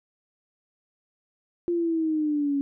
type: exponential sweep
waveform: sine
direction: down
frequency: 349.2 to 277.2 Hz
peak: -22 dBFS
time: 1.68-2.61 s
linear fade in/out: 0 ms
effects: none